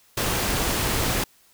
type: noise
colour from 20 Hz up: pink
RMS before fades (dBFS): -24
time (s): 0.17-1.24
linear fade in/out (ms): 5
effects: white hiss -58 dBFS RMS until 1.53 s